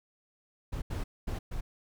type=noise bursts at uneven times; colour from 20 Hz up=brown; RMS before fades=-34 dBFS; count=4; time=0.72-0.82 / 0.9-1.04 / 1.27-1.39 / 1.51-1.61 s; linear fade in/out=10 ms; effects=none